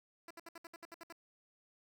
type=tone bursts; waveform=10% pulse; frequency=335.4 Hz; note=E4; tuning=30 cents sharp; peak=-40 dBFS; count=10; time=0.28-1.125 s; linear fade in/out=2 ms; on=26 ms; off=65 ms; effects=none